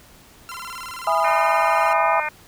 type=tone with vibrato; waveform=sawtooth; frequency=1185 Hz; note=D6; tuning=15 cents sharp; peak=-28 dBFS; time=0.49-1.93 s; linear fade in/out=0 ms; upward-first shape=square; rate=19 Hz; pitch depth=250 cents each way
type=chord; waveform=sine; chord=E major seventh; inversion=none; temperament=just; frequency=659.3 / 824.1 / 988.9 / 1236.1 Hz; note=E5 / G#5 / B5 / D#6; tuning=0 / -14 / +2 / -12 cents; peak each=-22 dBFS; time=1.07-2.2 s; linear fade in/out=2 ms
type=harmonic tone; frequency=303.5 Hz; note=D#4; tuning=43 cents flat; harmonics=2 / 3 / 4 / 5 / 6 / 7 / 8; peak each=-34 / -28 / -33 / -30 / -32 / -30 / -29 dBFS; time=1.24-2.29 s; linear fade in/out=5 ms
effects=pink hiss -49 dBFS RMS until 2.47 s